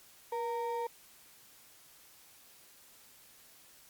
triangle ring-modulated tone, 698.5 Hz, F5, in tune, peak -28 dBFS, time 0.32-0.87 s, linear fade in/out 5 ms, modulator 222 Hz, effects white hiss -59 dBFS RMS until 3.89 s + Opus 48 kbps

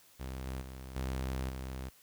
sawtooth tone with level steps, 65.2 Hz, C2, 5 cents flat, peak -35 / -33 / -40 / -30 / -35 dBFS, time 0.19-1.9 s, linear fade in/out 20 ms, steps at 0.46 / 0.61 / 0.96 / 1.49 s, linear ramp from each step 5 ms, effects white hiss -62 dBFS RMS until 2.02 s

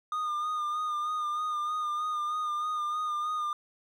triangle tone with vibrato, 1219 Hz, D#6, 36 cents flat, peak -27 dBFS, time 0.12-3.53 s, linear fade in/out 2 ms, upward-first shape sine, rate 3.2 Hz, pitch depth 32 cents each way, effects none

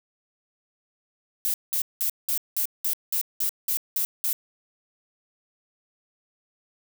violet noise bursts, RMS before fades -25 dBFS, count 11, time 1.45-4.329 s, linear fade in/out 0 ms, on 89 ms, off 190 ms, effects none

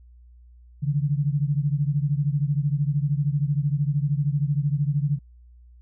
sine beating tone pair, 140.8 / 153.8 Hz, C#3 / D#3, +27 / -20 cents, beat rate 13 Hz, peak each -22 / -25 dBFS, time 0.82-5.19 s, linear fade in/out 20 ms, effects added 60 Hz sine -47 dBFS peak until 5.81 s

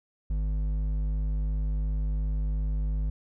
sine tone with hard clipping, 51.4 Hz, G#1, 17 cents flat, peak -27 dBFS, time 0.3-3.1 s, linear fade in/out 5 ms, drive 7 dB, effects none

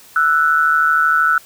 sine tone pair together, 1327.1 / 1480 Hz, E6 / F#6, +11 / 0 cents, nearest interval major second, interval 189 cents, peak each -14 dBFS, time 0.16-1.38 s, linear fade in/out 2 ms, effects white hiss -44 dBFS RMS until 1.45 s

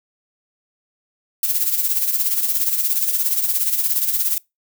violet noise with tremolo, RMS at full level -17 dBFS, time 1.43-4.38 s, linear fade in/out 2 ms, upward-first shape sine, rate 17 Hz, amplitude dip 60%, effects noise-tail reverb RT60 0.2 s tail -24 dB re dry

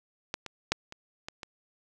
clicks, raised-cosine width 0.2 ms, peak -14 / -21 / -7 / -25 / -20 / -22 dBFS, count 6, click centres 0.341 / 0.463 / 0.72 / 0.924 / 1.285 / 1.432 s, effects none

